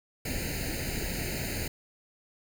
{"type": "noise with comb filter", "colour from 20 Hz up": "pink", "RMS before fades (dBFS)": -33, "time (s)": [0.25, 1.68], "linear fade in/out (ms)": 5, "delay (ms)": 0.44, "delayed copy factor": 1, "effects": []}